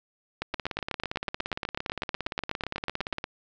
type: two click trains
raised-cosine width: 0.3 ms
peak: -13 / -15 dBFS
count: 23 / 48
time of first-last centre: 0.42-3.129 / 0.54-3.241 s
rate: 8.12 / 17.4 Hz
effects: resampled to 16000 Hz + 7-bit